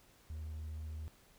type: tone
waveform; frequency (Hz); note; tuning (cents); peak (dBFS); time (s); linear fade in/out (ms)
triangle; 77.78; D#2; 0; -38; 0.3-1.08; 0
effects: tanh soft clip ceiling -34 dBFS + pink hiss -65 dBFS RMS until 1.38 s